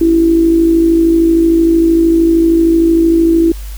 sine tone with amplitude modulation, 331.3 Hz, E4, 9 cents sharp, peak -4 dBFS, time 0.01-3.52 s, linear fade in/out 5 ms, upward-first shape sine, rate 53.1 Hz, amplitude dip 45%, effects added 50 Hz sine -22 dBFS peak until 3.77 s + white hiss -37 dBFS RMS until 3.77 s

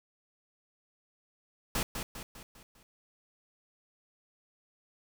pink noise with echo, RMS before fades -31 dBFS, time 1.75-1.83 s, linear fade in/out 2 ms, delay 200 ms, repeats 5, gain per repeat -6 dB, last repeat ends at 2.83 s, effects none

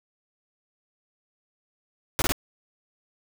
pink noise bursts, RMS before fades -24 dBFS, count 3, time 2.19-2.321 s, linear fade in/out 0 ms, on 29 ms, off 22 ms, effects none

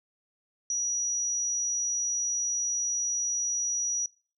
sine tone, 5820 Hz, F#8, 29 cents flat, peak -26 dBFS, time 0.7-4.06 s, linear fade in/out 2 ms, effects noise-tail reverb RT60 0.4 s tail -23 dB re dry

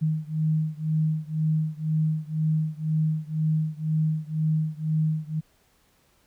sine beating tone pair, 155.56 / 157.56 Hz, D#3 / D#3, 0 / +22 cents, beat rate 2 Hz, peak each -25 / -26 dBFS, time 0.01-5.41 s, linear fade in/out 20 ms, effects pink hiss -64 dBFS RMS until 6.26 s

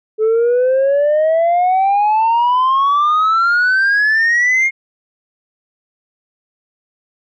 sine exponential sweep, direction up, 430 to 2156 Hz, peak -8 dBFS, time 0.18-4.71 s, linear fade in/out 50 ms, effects tanh soft clip ceiling -9 dBFS

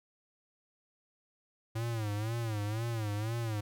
square tone with vibrato, 110 Hz, A2, in tune, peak -33 dBFS, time 1.75-3.61 s, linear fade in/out 10 ms, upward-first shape sine, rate 2 Hz, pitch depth 120 cents each way, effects none

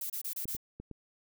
violet noise bursts, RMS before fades -37 dBFS, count 5, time 0.01-0.567 s, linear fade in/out 5 ms, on 89 ms, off 28 ms
clicks, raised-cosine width 3 ms, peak -30 dBFS, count 4, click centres 0.455 / 0.549 / 0.8 / 0.913 s
effects none

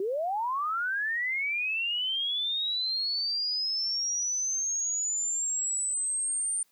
sine linear sweep, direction up, 366 to 8980 Hz, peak -27 dBFS, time 0-6.63 s, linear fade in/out 2 ms, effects white hiss -68 dBFS RMS until 6.71 s + high-pass 150 Hz 12 dB/octave

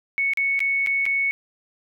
sine tone with dropouts, 2214 Hz, C#7, 3 cents flat, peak -19 dBFS, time 0.18-1.31 s, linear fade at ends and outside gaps 0 ms, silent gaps 0.335-0.373 / 0.592-0.604 / 0.863-0.871 / 1.055-1.063 s, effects none

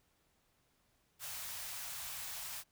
white band-stop noise, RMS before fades -44 dBFS, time 1.19-2.64 s, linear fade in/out 50 ms, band 150 to 640 Hz, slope 24 dB/octave, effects pink hiss -75 dBFS RMS until 2.71 s

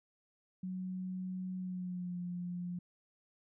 sine tone with pitch glide, 185 to 176.95 Hz, F#3 to F3, 0 to +23 cents, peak -37 dBFS, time 0.63-2.79 s, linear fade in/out 5 ms, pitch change -77 cents, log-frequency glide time 1.57-2.18 s, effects none

